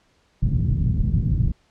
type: low-pass noise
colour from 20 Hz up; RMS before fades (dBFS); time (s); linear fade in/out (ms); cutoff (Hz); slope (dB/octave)
white; -20; 0.42-1.52; 10; 160; 24
effects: pink hiss -62 dBFS RMS until 1.7 s + low-pass 6000 Hz 12 dB/octave